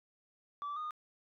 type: tone with pitch steps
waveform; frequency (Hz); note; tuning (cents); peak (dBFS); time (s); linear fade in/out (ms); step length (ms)
sine; 1156 / 1163 / 1231 / 1224; D6 / D6 / D#6 / D#6; -28 / -17 / -19 / -29; -35; 0.62-0.908; 0; 72
effects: tanh soft clip ceiling -35 dBFS